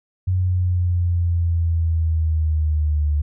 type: linear sweep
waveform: sine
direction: down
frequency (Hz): 92.5 to 73.5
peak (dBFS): -16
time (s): 0.27-3.22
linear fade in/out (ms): 10
effects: none